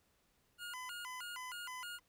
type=tone with vibrato; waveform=25% pulse; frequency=1200 Hz; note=D6; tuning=37 cents sharp; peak=-40 dBFS; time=0.58-2 s; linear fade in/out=50 ms; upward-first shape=square; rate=3.2 Hz; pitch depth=300 cents each way; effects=pink hiss -75 dBFS RMS until 2.08 s